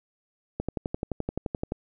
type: click train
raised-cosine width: 2 ms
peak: -15 dBFS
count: 14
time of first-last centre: 0.6-1.721 s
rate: 11.6 Hz
effects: none